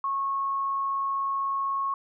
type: tone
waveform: sine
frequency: 1096 Hz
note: C#6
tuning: 20 cents flat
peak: -25 dBFS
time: 0.04-1.94 s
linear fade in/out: 2 ms
effects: none